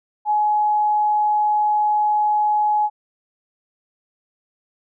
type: tone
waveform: sine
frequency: 843 Hz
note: G#5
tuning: 26 cents sharp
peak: -15 dBFS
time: 0.25-2.9 s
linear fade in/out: 50 ms
effects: none